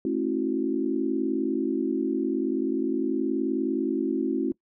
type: chord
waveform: sine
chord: F# minor seventh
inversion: first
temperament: equal with one note detuned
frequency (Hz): 220 / 270.5 / 329.6 / 370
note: A3 / C#4 / E4 / F#4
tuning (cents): 0 / -42 / 0 / 0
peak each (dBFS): -32 / -27 / -28 / -30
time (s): 0.05-4.52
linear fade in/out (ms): 2
effects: noise-tail reverb RT60 0.1 s tail -21 dB re dry